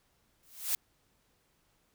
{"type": "noise with exponential growth", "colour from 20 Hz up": "blue", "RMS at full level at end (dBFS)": -27, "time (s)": [0.43, 0.75], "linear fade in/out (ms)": 1, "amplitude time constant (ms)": 68, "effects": ["pink hiss -72 dBFS RMS until 1.94 s"]}